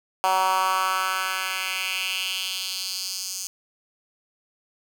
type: tone with high-pass filter sweep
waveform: 10% pulse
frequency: 188.1 Hz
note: F#3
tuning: 29 cents sharp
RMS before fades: -26 dBFS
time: 0.24-3.47 s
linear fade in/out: 0 ms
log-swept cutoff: 820 to 6200 Hz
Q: 2.7
effects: none